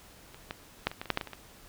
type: clicks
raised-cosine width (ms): 0.3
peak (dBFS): -30 / -19 / -10 / -24 / -20 / -27 / -9 / -11 / -18 / -26 / -24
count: 11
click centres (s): 0.345 / 0.509 / 0.87 / 0.915 / 1.015 / 1.057 / 1.103 / 1.174 / 1.212 / 1.273 / 1.333
effects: pink hiss -54 dBFS RMS until 1.68 s